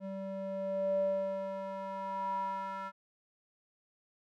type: tone with band-pass filter sweep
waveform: square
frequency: 193.4 Hz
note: G3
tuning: 23 cents flat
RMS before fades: -36 dBFS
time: 0-2.92 s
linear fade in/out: 50 ms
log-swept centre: 400 to 1200 Hz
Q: 7.1
effects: none